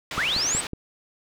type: low-pass noise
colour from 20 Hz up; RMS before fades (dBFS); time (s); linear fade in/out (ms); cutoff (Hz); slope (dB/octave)
white; -33; 0.11-0.67; 2; 3700; 12
type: linear sweep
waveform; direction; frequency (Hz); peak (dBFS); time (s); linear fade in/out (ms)
sine; up; 1063 to 8300; -22; 0.17-0.61; 10
type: click train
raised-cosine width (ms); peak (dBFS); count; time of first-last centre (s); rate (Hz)
3; -19; 4; 0.18-0.734; 5.42
effects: none